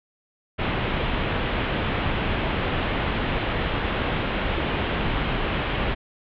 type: low-pass noise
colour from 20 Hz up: pink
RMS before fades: -25 dBFS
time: 0.58-5.95 s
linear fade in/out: 20 ms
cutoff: 3400 Hz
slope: 48 dB/octave
effects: none